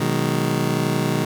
25% pulse chord, G# minor seventh, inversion first, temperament just, 124.59 / 155.74 / 186.89 / 207.7 Hz, B2 / D#3 / F#3 / G#3, +16 / +2 / +18 / 0 cents, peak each -21 / -19 / -25 / -22 dBFS, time 0-1.25 s, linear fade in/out 5 ms, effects none

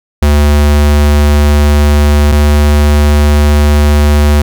square tone pair in turn, 73.42 / 73.73 Hz, D2 / D2, 0 / +7 cents, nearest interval unison, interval 7 cents, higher second, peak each -5 dBFS, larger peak neither, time 0.22-2.32 / 2.32-4.42 s, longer neither, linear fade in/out 5 ms, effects none

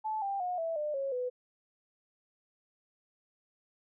sine tone with pitch steps, 868 / 791.4 / 721.5 / 657.8 / 599.8 / 546.8 / 498.5 Hz, A5 / G5 / F#5 / E5 / D5 / C#5 / B4, -24 / +16 / -44 / -4 / +36 / -24 / +16 cents, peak -31 dBFS, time 0.04-1.3 s, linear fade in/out 20 ms, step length 180 ms, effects none

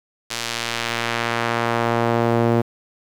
sawtooth tone with band-pass filter sweep, 116.9 Hz, A#2, 5 cents sharp, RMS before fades -21 dBFS, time 0.3-2.62 s, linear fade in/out 10 ms, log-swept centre 5300 to 400 Hz, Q 0.76, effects 7-bit

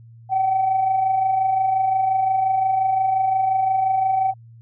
sine tone pair together, 740 / 765.7 Hz, F#5 / G5, 0 / -41 cents, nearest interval minor second, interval 59 cents, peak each -26 / -16 dBFS, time 0.29-4.34 s, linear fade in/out 50 ms, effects tanh soft clip ceiling -11 dBFS + added 115 Hz sine -42 dBFS peak until 4.61 s

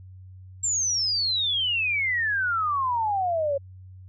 sine exponential sweep, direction down, 7490 to 544 Hz, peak -22 dBFS, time 0.63-3.58 s, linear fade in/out 10 ms, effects added 93 Hz sine -42 dBFS peak until 4.08 s

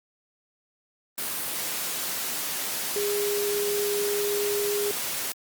sine tone in noise, 410 Hz, G#4, 22 cents flat, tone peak -25 dBFS, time 2.96-4.91 s, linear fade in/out 0 ms, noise white, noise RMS -30 dBFS, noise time 1.18-5.32 s, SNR +2 dB, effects high-pass 150 Hz 12 dB/octave + Opus 32 kbps

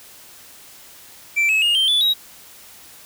triangle tone with pitch steps, 2339 / 2580 / 2847 / 3140 / 3464 / 3822 Hz, D7 / E7 / F7 / G7 / A7 / A#7, -8 / -38 / +33 / +2 / -28 / +43 cents, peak -13 dBFS, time 1.36-2.14 s, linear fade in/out 20 ms, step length 130 ms, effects white hiss -44 dBFS RMS until 3.05 s

